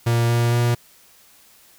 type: tone with pitch steps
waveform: 45% pulse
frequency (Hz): 117.5 / 118.4 / 119.6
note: A#2 / A#2 / A#2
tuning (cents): +14 / +27 / +45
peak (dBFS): -16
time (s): 0.06-0.75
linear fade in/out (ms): 10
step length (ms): 230
effects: white hiss -52 dBFS RMS until 1.78 s